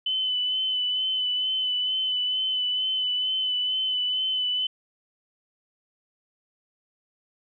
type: tone with vibrato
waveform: sine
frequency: 3020 Hz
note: F#7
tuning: 35 cents sharp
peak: -23 dBFS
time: 0.06-4.67 s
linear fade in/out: 5 ms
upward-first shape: sine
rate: 2.2 Hz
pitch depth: 23 cents each way
effects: none